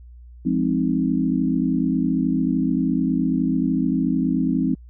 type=chord; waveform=sine; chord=F minor seventh; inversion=none; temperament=equal; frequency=174.61 / 207.7 / 261.6 / 311.1 Hz; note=F3 / Ab3 / C4 / Eb4; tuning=0 / 0 / 0 / 0 cents; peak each=-24 / -25 / -21 / -25 dBFS; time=0.45-4.75 s; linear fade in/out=10 ms; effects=added 60 Hz sine -40 dBFS peak until 4.89 s